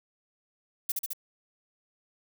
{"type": "noise with echo", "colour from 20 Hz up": "violet", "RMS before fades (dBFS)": -28, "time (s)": [0.89, 0.92], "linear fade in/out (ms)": 5, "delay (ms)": 71, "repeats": 3, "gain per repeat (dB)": -2, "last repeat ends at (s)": 1.133, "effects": []}